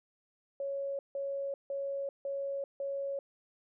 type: tone bursts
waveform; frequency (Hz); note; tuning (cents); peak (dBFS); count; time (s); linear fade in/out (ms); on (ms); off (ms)
sine; 554.4; C#5; 0; -33; 5; 0.6-3.19; 2; 390; 160
effects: none